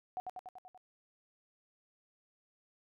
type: tone with echo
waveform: sine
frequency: 740 Hz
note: F#5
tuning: in tune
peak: -35 dBFS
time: 0.17-0.2 s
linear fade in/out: 0 ms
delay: 96 ms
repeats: 6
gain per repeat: -3 dB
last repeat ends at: 0.776 s
effects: none